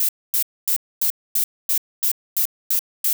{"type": "noise bursts", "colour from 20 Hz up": "violet", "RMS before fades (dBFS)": -19, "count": 10, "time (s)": [0, 3.13], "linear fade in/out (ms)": 2, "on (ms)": 88, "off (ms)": 250, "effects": []}